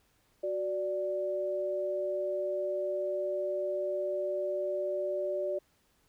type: tone pair together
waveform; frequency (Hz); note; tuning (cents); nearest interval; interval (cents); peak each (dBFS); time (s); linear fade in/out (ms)
sine; 370 / 586.2; F#4 / D5; 0 / -3; minor sixth; 797; -35 / -31; 0.43-5.59; 10
effects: pink hiss -70 dBFS RMS until 6.08 s